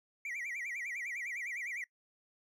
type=tone with vibrato; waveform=triangle; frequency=2124 Hz; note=C7; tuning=25 cents sharp; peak=-36 dBFS; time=0.25-1.84 s; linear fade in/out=2 ms; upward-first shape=sine; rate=9.9 Hz; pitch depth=200 cents each way; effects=noise-tail reverb RT60 0.1 s tail -20 dB re dry